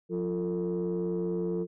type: tone cluster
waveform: sine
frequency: 177.9 / 347.8 / 448.2 Hz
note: F3 / F4 / A4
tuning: +32 / -7 / +32 cents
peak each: -31 dBFS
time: 0.09-1.67 s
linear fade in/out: 50 ms
effects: tanh soft clip ceiling -23 dBFS